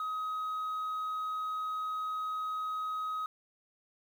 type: tone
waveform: sine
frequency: 1264 Hz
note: D#6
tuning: 27 cents sharp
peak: -30 dBFS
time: 0-3.26 s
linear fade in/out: 2 ms
effects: tanh soft clip ceiling -32 dBFS + 10-bit